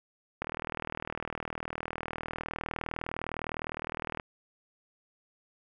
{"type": "click train", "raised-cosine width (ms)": 0.5, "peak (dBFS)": -19, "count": 151, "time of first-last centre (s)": [0.42, 4.198], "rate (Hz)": 39.7, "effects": []}